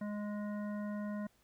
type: harmonic tone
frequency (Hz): 207.7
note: G#3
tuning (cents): 0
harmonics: 1 / 3 / 5 / 7 / 9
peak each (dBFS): -37 / -46 / -52 / -55 / -56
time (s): 0.01-1.27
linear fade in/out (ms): 5
effects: pink hiss -71 dBFS RMS until 1.43 s